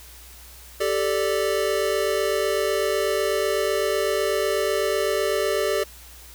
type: chord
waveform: square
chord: G suspended second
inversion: none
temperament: equal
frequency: 392 / 440 / 587.3 Hz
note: G4 / A4 / D5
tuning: 0 / 0 / 0 cents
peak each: -26 dBFS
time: 0.8-5.84 s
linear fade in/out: 10 ms
effects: added 60 Hz sine -46 dBFS peak until 6.34 s + white hiss -46 dBFS RMS until 6.34 s